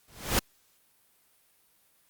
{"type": "noise with exponential growth", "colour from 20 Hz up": "pink", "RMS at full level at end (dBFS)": -21, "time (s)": [0.08, 0.39], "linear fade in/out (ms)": 2, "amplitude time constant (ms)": 67, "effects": ["white hiss -66 dBFS RMS until 2.09 s", "Opus 48 kbps"]}